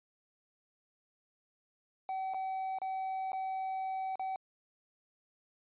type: tone with dropouts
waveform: triangle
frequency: 762 Hz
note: G5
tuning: 49 cents flat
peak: -32 dBFS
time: 2.09-4.36 s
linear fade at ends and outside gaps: 1 ms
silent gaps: 2.337-2.344 / 2.786-2.817 / 3.319-3.331 / 4.156-4.195 s
effects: resampled to 8000 Hz